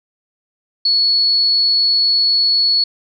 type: tone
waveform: sine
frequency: 4392 Hz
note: C#8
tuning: 17 cents flat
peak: -11 dBFS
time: 0.85-2.84 s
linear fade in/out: 5 ms
effects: none